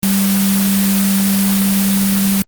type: tone in noise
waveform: sine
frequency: 196 Hz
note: G3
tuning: in tune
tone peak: -12 dBFS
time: 0.03-2.42 s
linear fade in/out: 0 ms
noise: white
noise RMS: -19 dBFS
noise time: 0.03-2.42 s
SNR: +4 dB
effects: Opus 32 kbps